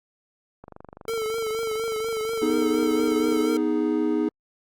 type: click train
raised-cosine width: 1 ms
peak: -27 dBFS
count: 69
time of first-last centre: 0.64-3.45 s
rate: 24.2 Hz
type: tone with vibrato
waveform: square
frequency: 445.4 Hz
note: A4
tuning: 21 cents sharp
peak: -26 dBFS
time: 1.08-3.57 s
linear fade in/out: 2 ms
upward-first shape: triangle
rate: 4.2 Hz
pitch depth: 58 cents each way
type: chord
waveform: triangle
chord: G# minor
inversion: first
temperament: equal with one note detuned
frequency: 246.9 / 312.6 / 415.3 Hz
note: B3 / D#4 / G#4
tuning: 0 / +8 / 0 cents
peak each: -25 / -21 / -25 dBFS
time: 2.42-4.29 s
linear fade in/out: 5 ms
effects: Opus 48 kbps